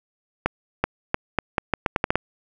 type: accelerating click train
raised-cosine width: 0.5 ms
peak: -4 dBFS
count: 11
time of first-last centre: 0.46-2.156 s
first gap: 380 ms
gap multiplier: 0.8
effects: none